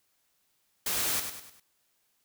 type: noise with echo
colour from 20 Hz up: white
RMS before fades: -30 dBFS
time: 0.86-1.2 s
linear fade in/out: 5 ms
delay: 100 ms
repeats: 4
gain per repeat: -7 dB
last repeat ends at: 1.6 s
effects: white hiss -73 dBFS RMS until 2.24 s